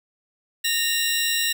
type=tone cluster; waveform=sawtooth; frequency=1839 / 2790 / 3924 Hz; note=A#6 / F7 / B7; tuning=-24 / -2 / -12 cents; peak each=-22 dBFS; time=0.64-1.53 s; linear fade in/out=10 ms; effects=none